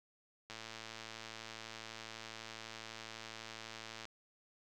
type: click train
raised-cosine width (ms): 0.2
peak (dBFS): -29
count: 399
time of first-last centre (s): 0.5-4.054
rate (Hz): 112
effects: none